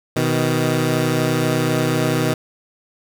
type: tone pair together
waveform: 15% pulse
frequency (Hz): 124.9 / 157.04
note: B2 / D#3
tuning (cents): +20 / +16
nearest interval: major third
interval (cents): 396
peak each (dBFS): -13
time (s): 0.16-2.34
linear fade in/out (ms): 5
effects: none